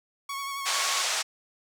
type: tone with vibrato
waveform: sawtooth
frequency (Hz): 1108.7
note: C#6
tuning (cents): 0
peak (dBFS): -28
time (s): 0.29-1.02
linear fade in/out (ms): 5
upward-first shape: sine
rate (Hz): 11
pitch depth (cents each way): 27
type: band-pass noise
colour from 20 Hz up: white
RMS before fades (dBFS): -28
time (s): 0.65-1.23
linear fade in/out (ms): 20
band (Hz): 580 to 7500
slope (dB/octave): 24
effects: none